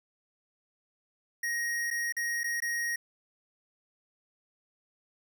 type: tone with dropouts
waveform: square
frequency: 1879 Hz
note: A#6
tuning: 13 cents sharp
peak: -30 dBFS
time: 1.43-2.96 s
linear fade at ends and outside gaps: 5 ms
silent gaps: 1.904-1.91 / 2.124-2.166 / 2.434-2.441 / 2.603-2.621 s
effects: none